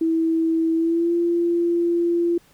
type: tone with pitch glide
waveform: sine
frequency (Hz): 326.1 to 342.7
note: E4 to F4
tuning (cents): -19 to -33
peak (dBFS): -17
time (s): 0.01-2.38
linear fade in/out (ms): 5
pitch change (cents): +86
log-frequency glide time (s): 0.75-1.13
effects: pink hiss -56 dBFS RMS until 2.53 s